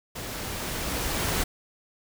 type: noise with level ramp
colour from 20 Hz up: pink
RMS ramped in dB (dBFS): -36 to -26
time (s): 0.15-1.44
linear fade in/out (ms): 10
effects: none